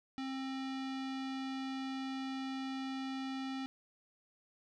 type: tone with low-pass filter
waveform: square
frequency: 265.8 Hz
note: C4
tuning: 27 cents sharp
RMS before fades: -40 dBFS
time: 0.18-3.66 s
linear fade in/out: 0 ms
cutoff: 4100 Hz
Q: 1.6
effects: none